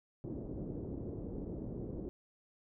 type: low-pass noise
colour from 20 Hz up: white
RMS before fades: -42 dBFS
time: 0.24-2.09 s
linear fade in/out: 0 ms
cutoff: 400 Hz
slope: 24 dB/octave
effects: none

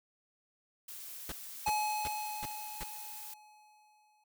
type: noise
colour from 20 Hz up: blue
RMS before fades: -46 dBFS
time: 0.88-3.34 s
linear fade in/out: 5 ms
type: noise bursts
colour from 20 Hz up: pink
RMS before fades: -40 dBFS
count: 5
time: 1.29-2.835 s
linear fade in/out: 2 ms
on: 29 ms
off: 350 ms
type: tone with exponential decay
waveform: square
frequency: 848 Hz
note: G#5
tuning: 36 cents sharp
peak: -29 dBFS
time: 1.66-4.24 s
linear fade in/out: 5 ms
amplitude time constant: 560 ms
effects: none

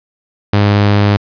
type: tone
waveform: sawtooth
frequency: 102.4 Hz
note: G#2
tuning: 24 cents flat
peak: -4 dBFS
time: 0.53-1.17 s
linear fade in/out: 5 ms
effects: resampled to 11025 Hz + 7-bit

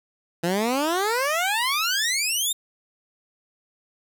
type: exponential sweep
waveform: 15% pulse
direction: up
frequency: 164.81 to 3729 Hz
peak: -15 dBFS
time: 0.43-2.53 s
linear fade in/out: 10 ms
effects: none

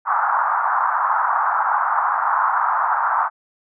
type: band-pass noise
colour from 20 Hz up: pink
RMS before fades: -19 dBFS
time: 0.05-3.3 s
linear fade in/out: 50 ms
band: 830 to 1400 Hz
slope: 48 dB/octave
effects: none

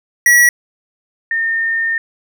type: tone pair in turn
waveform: square / sine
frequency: 1929 / 1820.7 Hz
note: B6 / A#6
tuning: -41 / -41 cents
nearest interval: minor second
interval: 100 cents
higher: first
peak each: -7 / -14 dBFS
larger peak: first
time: 0.26-0.49 / 1.31-1.98 s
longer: second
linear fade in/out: 2 ms
effects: none

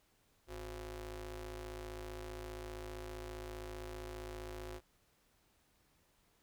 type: ring-modulated tone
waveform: sawtooth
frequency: 156.4 Hz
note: D#3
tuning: 9 cents sharp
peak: -37 dBFS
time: 0.47-4.81 s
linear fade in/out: 50 ms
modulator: 207 Hz
effects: pink hiss -73 dBFS RMS until 6.42 s

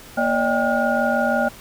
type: tone cluster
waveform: sine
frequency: 235.4 / 571 / 617 / 793 / 1429 Hz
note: A#3 / D5 / D#5 / G5 / F6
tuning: +17 / -49 / -15 / +20 / +39 cents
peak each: -23 dBFS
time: 0.17-1.49 s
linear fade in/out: 10 ms
effects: tanh soft clip ceiling -6 dBFS + pink hiss -42 dBFS RMS until 1.6 s

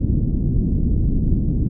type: low-pass noise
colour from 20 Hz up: pink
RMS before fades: -18 dBFS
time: 0-1.69 s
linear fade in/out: 20 ms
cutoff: 270 Hz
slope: 24 dB/octave
effects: none

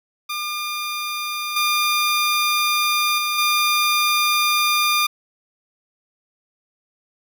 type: tone with level steps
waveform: 15% pulse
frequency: 1204 Hz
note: D6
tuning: 43 cents sharp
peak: -18 / -11 / -14 / -10 dBFS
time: 0.29-5.07 s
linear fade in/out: 10 ms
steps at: 1.56 / 3.18 / 3.38 s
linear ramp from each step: 5 ms
effects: none

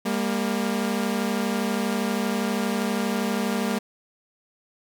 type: tone pair together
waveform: sawtooth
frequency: 200.6 / 233.1 Hz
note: G3 / A#3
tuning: +40 / 0 cents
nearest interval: minor third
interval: 260 cents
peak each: -22 dBFS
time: 0.05-3.79 s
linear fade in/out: 10 ms
effects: none

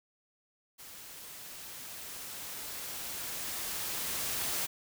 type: noise with level ramp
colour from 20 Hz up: white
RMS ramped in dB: -49 to -33 dBFS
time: 0.78-4.67 s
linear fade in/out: 20 ms
effects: none

